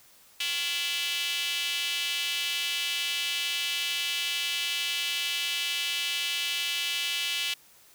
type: tone with high-pass filter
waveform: square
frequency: 155.56 Hz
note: D#3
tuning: in tune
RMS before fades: -30 dBFS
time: 0.4-7.54 s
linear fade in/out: 5 ms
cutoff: 2900 Hz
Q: 3.6
effects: white hiss -57 dBFS RMS until 7.94 s